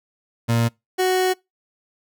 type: tone pair in turn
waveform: 30% pulse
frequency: 116.54 / 370.6 Hz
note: A#2 / F#4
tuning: 0 / +3 cents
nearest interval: octave + minor sixth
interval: 2003 cents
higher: second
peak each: -14 dBFS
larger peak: neither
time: 0.48-0.69 / 0.98-1.34 s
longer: second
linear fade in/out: 20 ms
effects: noise-tail reverb RT60 0.2 s tail -25 dB re dry